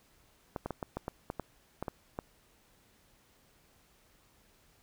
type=clicks; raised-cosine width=1 ms; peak=-21 dBFS; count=11; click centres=0.562 / 0.66 / 0.707 / 0.828 / 0.97 / 1.081 / 1.301 / 1.397 / 1.826 / 1.882 / 2.189 s; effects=pink hiss -66 dBFS RMS until 4.82 s